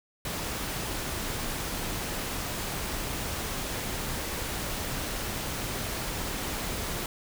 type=noise; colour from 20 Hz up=pink; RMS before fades=-33 dBFS; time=0.25-7.06 s; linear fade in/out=2 ms; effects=none